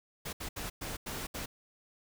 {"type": "noise bursts at uneven times", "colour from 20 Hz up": "pink", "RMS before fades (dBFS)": -39, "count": 6, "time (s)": [[0.25, 0.33], [0.4, 0.49], [0.56, 0.7], [0.81, 0.97], [1.06, 1.27], [1.34, 1.46]], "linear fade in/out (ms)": 10, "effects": []}